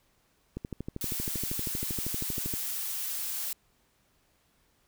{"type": "click train", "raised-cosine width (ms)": 3, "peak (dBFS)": -22, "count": 26, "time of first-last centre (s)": [0.57, 2.539], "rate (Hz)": 12.7}
{"type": "noise", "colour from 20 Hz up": "blue", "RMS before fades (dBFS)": -34, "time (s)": [1.01, 3.53], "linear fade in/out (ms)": 2}
{"effects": ["pink hiss -69 dBFS RMS until 4.87 s"]}